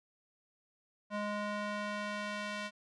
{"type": "tone with band-pass filter sweep", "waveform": "square", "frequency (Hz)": 207.7, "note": "G#3", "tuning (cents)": 0, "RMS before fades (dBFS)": -38, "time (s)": [1.1, 2.71], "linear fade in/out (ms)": 50, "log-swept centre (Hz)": [980, 2300], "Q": 0.74, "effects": ["resampled to 24000 Hz"]}